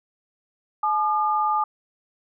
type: tone pair together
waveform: sine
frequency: 855 / 1209.2 Hz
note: A5 / D#6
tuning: -50 / -50 cents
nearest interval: tritone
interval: 600 cents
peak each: -22 dBFS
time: 0.83-1.64 s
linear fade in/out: 5 ms
effects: none